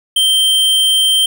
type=tone; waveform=square; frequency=3136 Hz; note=G7; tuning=in tune; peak=-10 dBFS; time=0.16-1.26 s; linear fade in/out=5 ms; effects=none